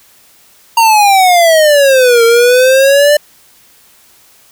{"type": "exponential two-way sweep", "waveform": "square", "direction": "down then up", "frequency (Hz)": [932.3, 457.8, 597], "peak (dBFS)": -5, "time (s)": [0.77, 3.17], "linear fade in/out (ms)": 5, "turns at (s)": 2.24, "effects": ["white hiss -45 dBFS RMS until 4.51 s"]}